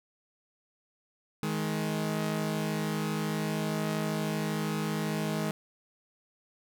sawtooth tone pair together, 157.8 / 210.6 Hz, D#3 / G#3, +25 / +24 cents, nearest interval perfect fourth, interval 499 cents, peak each -28 dBFS, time 1.43-5.51 s, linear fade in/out 0 ms, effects none

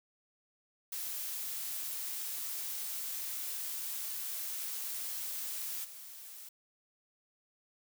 blue noise with level steps, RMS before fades -39 / -49 dBFS, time 0.92-6.49 s, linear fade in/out 5 ms, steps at 5.84 s, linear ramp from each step 10 ms, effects none

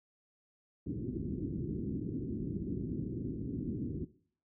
white low-pass noise, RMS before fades -37 dBFS, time 0.86-4.05 s, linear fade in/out 5 ms, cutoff 350 Hz, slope 48 dB/octave, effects noise-tail reverb RT60 0.5 s tail -17 dB re dry + high-pass 60 Hz 12 dB/octave

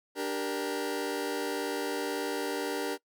sawtooth chord, G minor, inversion second, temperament just, 294 / 392 / 470.4 Hz, D4 / G4 / Bb4, +2 / 0 / +16 cents, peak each -31 dBFS, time 0.15-2.98 s, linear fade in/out 50 ms, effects noise-tail reverb RT60 0.1 s tail -21 dB re dry

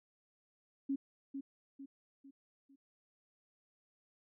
sine tone with echo, 274.3 Hz, C#4, 18 cents flat, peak -32 dBFS, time 0.89-0.96 s, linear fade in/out 10 ms, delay 450 ms, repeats 4, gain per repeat -7 dB, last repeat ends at 2.76 s, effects none

